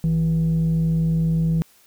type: tone pair together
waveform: sine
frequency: 54.23 / 162.5 Hz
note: A1 / E3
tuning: -24 / -24 cents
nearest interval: octave + perfect fifth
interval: 1900 cents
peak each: -26 / -15 dBFS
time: 0.04-1.62 s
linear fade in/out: 0 ms
effects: tanh soft clip ceiling -15 dBFS + white hiss -55 dBFS RMS until 1.86 s